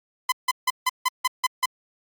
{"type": "tone bursts", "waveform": "sawtooth", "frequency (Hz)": 1018, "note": "C6", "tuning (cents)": -48, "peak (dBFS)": -15, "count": 8, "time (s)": [0.29, 1.658], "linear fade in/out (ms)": 5, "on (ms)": 31, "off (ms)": 160, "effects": ["Opus 48 kbps"]}